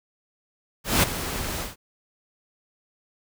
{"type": "noise with ADSR envelope", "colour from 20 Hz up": "pink", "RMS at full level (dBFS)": -17, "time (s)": [0.84, 1.76], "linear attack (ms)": 190, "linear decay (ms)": 14, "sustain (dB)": -13, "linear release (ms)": 160, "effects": []}